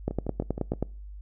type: two click trains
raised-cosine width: 2 ms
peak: -20 / -13 dBFS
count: 5 / 8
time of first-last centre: 0.11-0.736 / 0.08-0.826 s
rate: 6.39 / 9.38 Hz
effects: noise-tail reverb RT60 0.4 s tail -25 dB re dry + added 50 Hz sine -39 dBFS peak until 1.21 s